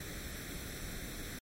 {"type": "noise with comb filter", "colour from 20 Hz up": "pink", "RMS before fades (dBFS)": -43, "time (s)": [0, 1.39], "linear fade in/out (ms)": 5, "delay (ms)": 0.52, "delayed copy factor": 0.7, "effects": ["MP3 64 kbps"]}